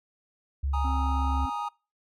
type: tone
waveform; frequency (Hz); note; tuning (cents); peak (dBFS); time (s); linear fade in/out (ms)
sine; 69.3; C#2; 0; -25; 0.63-1.46; 10
type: chord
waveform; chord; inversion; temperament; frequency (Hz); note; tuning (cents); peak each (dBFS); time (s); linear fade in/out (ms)
triangle; Ab suspended second; none; equal with one note detuned; 830.6 / 937.2 / 1244.5; Ab5 / Bb5 / Eb6; 0 / +9 / 0; -32; 0.73-1.69; 10
type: harmonic tone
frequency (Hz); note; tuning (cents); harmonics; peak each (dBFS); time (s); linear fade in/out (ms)
264.1; C4; +16; 1 / 3 / 5; -35 / -45 / -49; 0.84-1.5; 10
effects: noise-tail reverb RT60 0.3 s tail -24 dB re dry